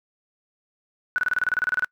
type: tone bursts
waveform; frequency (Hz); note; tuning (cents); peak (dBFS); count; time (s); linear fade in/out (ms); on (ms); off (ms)
sine; 1484; F#6; +5; -18; 14; 1.16-1.845; 0; 22; 29
effects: noise-tail reverb RT60 0.1 s tail -26 dB re dry